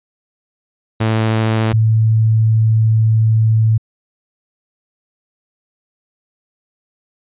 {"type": "tone pair in turn", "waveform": ["sawtooth", "sine"], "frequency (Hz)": [110.8, 110.8], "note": ["A2", "A2"], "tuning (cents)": [13, 13], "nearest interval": "unison", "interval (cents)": 0, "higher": "neither", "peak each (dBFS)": -9, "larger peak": "neither", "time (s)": [[1, 1.73], [1.73, 3.78]], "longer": "second", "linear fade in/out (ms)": 10, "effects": ["resampled to 8000 Hz"]}